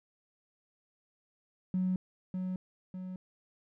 triangle tone with echo, 184.8 Hz, F#3, 2 cents flat, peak -24 dBFS, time 1.74-1.96 s, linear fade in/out 2 ms, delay 600 ms, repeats 2, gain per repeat -6 dB, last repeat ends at 3.16 s, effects tanh soft clip ceiling -25 dBFS

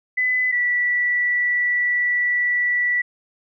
sine tone pair in turn, 2007 / 1957.8 Hz, B6 / B6, +27 / -16 cents, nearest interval unison, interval 43 cents, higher first, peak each -17 dBFS, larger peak neither, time 0.17-0.52 / 0.52-3.02 s, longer second, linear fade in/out 10 ms, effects none

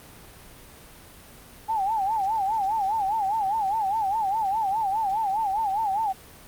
sine tone with vibrato, 830.6 Hz, G#5, in tune, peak -22 dBFS, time 1.68-6.13 s, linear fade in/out 20 ms, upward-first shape sine, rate 4.9 Hz, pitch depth 150 cents each way, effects pink hiss -47 dBFS RMS until 6.47 s + Opus 32 kbps

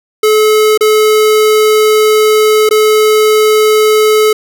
square tone with dropouts, 430 Hz, A4, 40 cents flat, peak -6 dBFS, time 0.23-4.33 s, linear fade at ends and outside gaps 5 ms, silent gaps 0.776-0.808 / 2.691-2.709 s, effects none

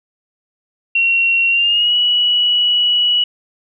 sine tone with pitch glide, 2737 to 2933 Hz, F7 to F#7, -36 to -16 cents, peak -11 dBFS, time 0.95-3.24 s, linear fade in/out 5 ms, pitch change +120 cents, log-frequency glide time 1.49-1.95 s, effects none

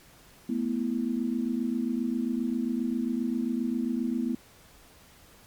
sine chord, A suspended second, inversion none, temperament just, 220 / 247.5 / 330 Hz, A3 / B3 / E4, 0 / +4 / +2 cents, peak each -31 / -28 / -34 dBFS, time 0.49-4.35 s, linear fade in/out 5 ms, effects pink hiss -55 dBFS RMS until 5.46 s + MP3 96 kbps

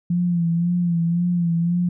sine tone with vibrato, 172 Hz, F3, 26 cents flat, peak -17 dBFS, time 0.1-1.89 s, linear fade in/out 5 ms, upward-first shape sine, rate 1.9 Hz, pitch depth 49 cents each way, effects none

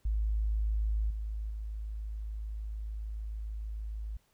sine tone with level steps, 53.4 Hz, G#1, 49 cents sharp, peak -27 / -33 / -35 dBFS, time 0.05-4.17 s, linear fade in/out 5 ms, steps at 1.1 / 1.5 s, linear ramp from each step 5 ms, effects pink hiss -71 dBFS RMS until 4.33 s

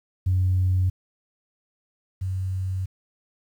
sine tone pair in turn, 92.4 / 93.96 Hz, F#2 / F#2, -2 / +27 cents, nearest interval unison, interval 29 cents, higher second, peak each -17 / -24 dBFS, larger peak first, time 0.26-0.9 / 2.21-2.86 s, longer second, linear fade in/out 10 ms, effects tanh soft clip ceiling -14 dBFS + 9-bit

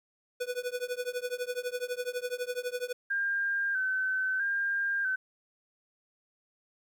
square tone with tremolo, 493.9 Hz, B4, in tune, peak -29 dBFS, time 0.4-2.93 s, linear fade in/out 10 ms, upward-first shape triangle, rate 12 Hz, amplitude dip 100%
sine tone with vibrato, 1564 Hz, G6, 4 cents flat, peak -27 dBFS, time 3.1-5.16 s, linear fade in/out 10 ms, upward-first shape square, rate 0.77 Hz, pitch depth 42 cents each way
effects 11-bit

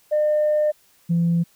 sine tone pair in turn, 604 / 169.49 Hz, D5 / E3, +48 / +48 cents, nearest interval octave + minor seventh, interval 2200 cents, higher first, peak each -15 dBFS, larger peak neither, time 0.11-0.72 / 1.09-1.44 s, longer first, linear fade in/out 20 ms, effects tanh soft clip ceiling -13 dBFS + white hiss -58 dBFS RMS until 1.55 s

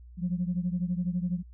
sine beating tone pair, 174.61 / 186.61 Hz, F3 / F#3, 0 / +15 cents, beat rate 12 Hz, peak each -28 / -31 dBFS, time 0.17-1.43 s, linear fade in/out 50 ms, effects tanh soft clip ceiling -20 dBFS + added 60 Hz sine -46 dBFS peak until 1.53 s

